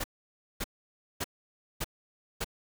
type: noise bursts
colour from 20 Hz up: pink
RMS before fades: -32 dBFS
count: 5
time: 0-2.445 s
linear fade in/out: 10 ms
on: 41 ms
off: 560 ms
effects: none